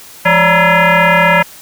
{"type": "tone with frequency modulation", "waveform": "sine", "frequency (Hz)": 549, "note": "C#5", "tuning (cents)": -17, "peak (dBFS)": -6, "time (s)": [0.25, 1.43], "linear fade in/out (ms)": 10, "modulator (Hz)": 378, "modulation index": 4.9, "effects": ["white hiss -36 dBFS RMS until 1.61 s"]}